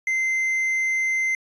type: tone with hard clipping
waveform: triangle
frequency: 2075 Hz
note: C7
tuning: 15 cents flat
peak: -21 dBFS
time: 0.07-1.35 s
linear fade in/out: 2 ms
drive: 6 dB
effects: resampled to 22050 Hz

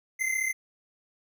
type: tone pair together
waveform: square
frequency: 2058 / 2093 Hz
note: C7 / C7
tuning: -29 / 0 cents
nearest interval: unison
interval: 29 cents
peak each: -29 / -31 dBFS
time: 0.19-0.53 s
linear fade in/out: 20 ms
effects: none

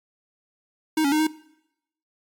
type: tone with pitch steps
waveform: square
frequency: 313.5 / 280.1 / 307.5 / 313.1 Hz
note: D#4 / C#4 / D#4 / D#4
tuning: +13 / +18 / -20 / +11 cents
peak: -19 dBFS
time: 0.97-1.27 s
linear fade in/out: 5 ms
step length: 75 ms
effects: noise-tail reverb RT60 0.8 s tail -20 dB re dry + MP3 96 kbps

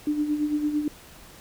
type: tone with tremolo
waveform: sine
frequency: 298.2 Hz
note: D4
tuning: 27 cents sharp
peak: -20 dBFS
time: 0.07-0.88 s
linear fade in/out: 2 ms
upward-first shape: sine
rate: 8.9 Hz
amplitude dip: 60%
effects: pink hiss -48 dBFS RMS until 1.4 s

